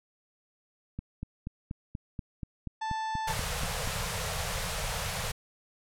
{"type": "click train", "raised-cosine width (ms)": 5, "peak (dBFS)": -23, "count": 13, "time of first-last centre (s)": [0.99, 3.875], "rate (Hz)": 4.16}
{"type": "harmonic tone", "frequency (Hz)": 880, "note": "A5", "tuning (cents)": 0, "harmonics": [1, 2, 3, 4, 5, 6, 7, 9], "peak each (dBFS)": [-31, -41, -53, -48, -52, -55, -54, -58], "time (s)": [2.81, 3.33], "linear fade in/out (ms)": 10}
{"type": "band-stop noise", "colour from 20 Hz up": "pink", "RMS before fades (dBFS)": -33, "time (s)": [3.27, 5.32], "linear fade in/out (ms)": 10, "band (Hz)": [190, 440], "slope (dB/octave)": 96}
{"effects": ["low-pass 12000 Hz 12 dB/octave"]}